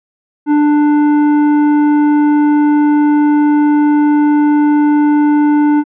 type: tone with tanh clipping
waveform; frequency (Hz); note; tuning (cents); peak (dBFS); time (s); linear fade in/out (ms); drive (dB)
sine; 295.9; D4; +13; -9; 0.46-5.84; 50; 12
effects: low-pass 2000 Hz 12 dB/octave